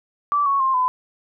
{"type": "tone with pitch steps", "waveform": "sine", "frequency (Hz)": [1161, 1108.6, 1058.5, 1010.7], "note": ["D6", "C#6", "C6", "B5"], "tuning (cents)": [-20, 0, 20, 40], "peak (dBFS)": -16, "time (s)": [0.32, 0.88], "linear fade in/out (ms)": 0, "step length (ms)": 140, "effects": []}